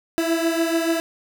30% pulse beating tone pair, 328.7 / 335.6 Hz, E4 / E4, -5 / +31 cents, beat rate 6.9 Hz, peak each -18 / -22 dBFS, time 0.18-1 s, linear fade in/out 0 ms, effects none

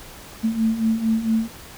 sine beating tone pair, 220 / 224.4 Hz, A3 / A3, 0 / +34 cents, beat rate 4.4 Hz, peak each -24 / -19 dBFS, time 0.43-1.48 s, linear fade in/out 20 ms, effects pink hiss -41 dBFS RMS until 1.77 s

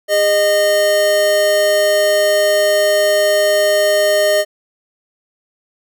square tone pair together, 407.1 / 615 Hz, G#4 / D#5, -35 / -20 cents, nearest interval perfect fifth, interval 715 cents, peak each -22 / -12 dBFS, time 0.08-4.45 s, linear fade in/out 50 ms, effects none

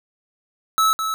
square tone with echo, 1303 Hz, E6, 20 cents flat, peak -15 dBFS, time 0.78-0.93 s, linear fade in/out 0 ms, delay 210 ms, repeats 1, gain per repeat -7 dB, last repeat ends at 1.14 s, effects none

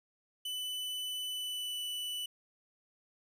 45% pulse tone with pitch glide, 2996 to 2974 Hz, F#7 to F#7, +21 to +8 cents, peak -36 dBFS, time 0.45-2.26 s, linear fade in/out 5 ms, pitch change -13 cents, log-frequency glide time 1.28-1.81 s, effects none

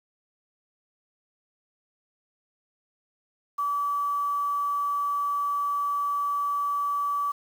sine tone with quantisation, 1150 Hz, D6, 37 cents flat, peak -24 dBFS, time 3.58-7.32 s, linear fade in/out 10 ms, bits 8, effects none

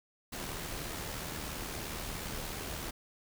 pink noise with amplitude modulation, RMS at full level -38 dBFS, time 0.32-2.91 s, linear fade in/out 10 ms, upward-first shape sine, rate 77 Hz, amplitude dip 40%, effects none

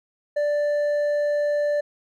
sine tone with hard clipping, 587.3 Hz, D5, in tune, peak -21 dBFS, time 0.36-1.81 s, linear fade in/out 10 ms, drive 4 dB, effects none

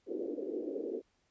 white band-pass noise, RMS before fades -38 dBFS, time 0.06-1.02 s, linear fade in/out 50 ms, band 280 to 480 Hz, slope 48 dB/octave, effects pink hiss -75 dBFS RMS until 1.3 s + resampled to 16000 Hz

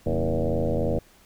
sine tone with frequency modulation, 233.1 Hz, A#3, in tune, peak -21 dBFS, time 0.06-0.99 s, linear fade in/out 5 ms, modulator 83 Hz, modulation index 4.6, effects pink hiss -56 dBFS RMS until 1.25 s

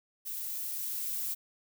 violet noise with level ramp, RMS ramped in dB -38 to -34 dBFS, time 0.25-1.35 s, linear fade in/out 20 ms, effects none

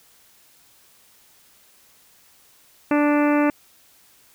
harmonic tone, 293.7 Hz, D4, in tune, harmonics 1 / 2 / 3 / 4 / 5 / 6 / 7 / 8 / 9, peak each -17 / -23 / -27 / -29 / -31 / -33 / -34 / -35 / -36 dBFS, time 2.91-3.5 s, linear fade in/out 2 ms, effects white hiss -55 dBFS RMS until 4.34 s

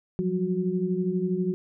sine tone cluster, 176 / 188.3 / 367.2 Hz, F3 / F#3 / F#4, +14 / +31 / -13 cents, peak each -28 dBFS, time 0.19-1.54 s, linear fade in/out 0 ms, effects none

